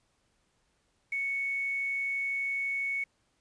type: tone with quantisation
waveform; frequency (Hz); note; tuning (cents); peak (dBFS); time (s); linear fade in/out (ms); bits
sine; 2217; C#7; 0; -29; 1.12-3.04; 5; 9
effects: pink hiss -73 dBFS RMS until 3.4 s + resampled to 22050 Hz